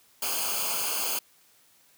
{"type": "noise with comb filter", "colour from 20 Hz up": "white", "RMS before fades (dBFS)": -29, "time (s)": [0.22, 1.19], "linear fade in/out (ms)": 5, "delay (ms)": 0.53, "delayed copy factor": -0.9, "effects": ["white hiss -61 dBFS RMS until 1.97 s", "high-pass 60 Hz 12 dB/octave"]}